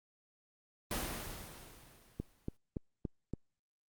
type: noise with exponential decay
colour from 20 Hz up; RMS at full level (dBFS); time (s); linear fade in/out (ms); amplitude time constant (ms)
pink; -35; 0.91-2.57; 2; 360
type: click train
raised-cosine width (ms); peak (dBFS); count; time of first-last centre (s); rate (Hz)
3; -24; 5; 2.2-3.336; 3.52
effects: Opus 24 kbps